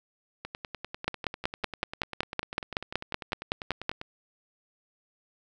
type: two click trains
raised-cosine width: 0.3 ms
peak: -10 / -20 dBFS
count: 16 / 37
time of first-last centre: 1.08-3.894 / 0.45-4.014 s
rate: 5.33 / 10.1 Hz
effects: none